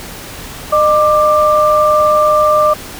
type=tone pair together; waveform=sine; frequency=609 / 1184 Hz; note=D#5 / D6; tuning=-37 / +14 cents; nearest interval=octave; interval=1151 cents; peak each=-10 dBFS; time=0.72-2.74 s; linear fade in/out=10 ms; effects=pink hiss -29 dBFS RMS until 2.99 s